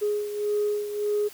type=beating tone pair; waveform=sine; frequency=416 / 417.7 Hz; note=G#4 / G#4; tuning=+3 / +10 cents; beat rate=1.7 Hz; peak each=-24 / -30 dBFS; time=0.01-1.29 s; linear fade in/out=20 ms; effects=tanh soft clip ceiling -17 dBFS + white hiss -47 dBFS RMS until 1.33 s